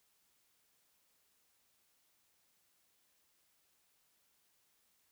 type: silence
effects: white hiss -75 dBFS RMS until 5.11 s